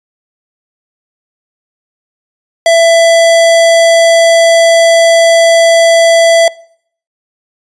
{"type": "tone", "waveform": "square", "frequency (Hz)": 666, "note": "E5", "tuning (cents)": 18, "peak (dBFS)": -4, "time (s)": [2.66, 6.48], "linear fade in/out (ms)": 2, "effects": ["noise-tail reverb RT60 0.6 s tail -22 dB re dry", "resampled to 22050 Hz"]}